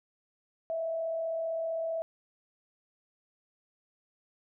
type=tone with frequency modulation; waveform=sine; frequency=655 Hz; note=E5; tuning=11 cents flat; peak=-30 dBFS; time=0.7-2.02 s; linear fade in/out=0 ms; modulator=35.5 Hz; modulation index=0.32; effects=none